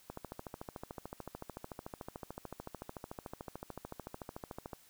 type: click train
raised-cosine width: 1 ms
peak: -28 dBFS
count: 64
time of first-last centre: 0.1-4.732 s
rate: 13.6 Hz
effects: white hiss -63 dBFS RMS until 4.89 s